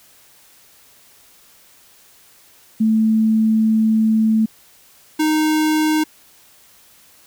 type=tone pair in turn; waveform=sine / square; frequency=220 / 309.8 Hz; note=A3 / D#4; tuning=0 / -7 cents; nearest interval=tritone; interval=593 cents; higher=second; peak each=-12 / -15 dBFS; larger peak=first; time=2.8-4.46 / 5.19-6.04 s; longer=first; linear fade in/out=10 ms; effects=white hiss -50 dBFS RMS until 7.26 s